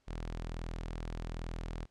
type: tone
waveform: sawtooth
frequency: 41.2 Hz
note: E1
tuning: in tune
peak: -34 dBFS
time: 0.07-1.86 s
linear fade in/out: 20 ms
effects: pink hiss -75 dBFS RMS until 1.9 s + low-pass 7000 Hz 12 dB/octave